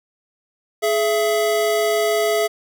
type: tone pair together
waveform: square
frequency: 422.2 / 668.3 Hz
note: G#4 / E5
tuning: +29 / +24 cents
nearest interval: minor sixth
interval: 795 cents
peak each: -20 dBFS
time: 0.82-2.48 s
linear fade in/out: 20 ms
effects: none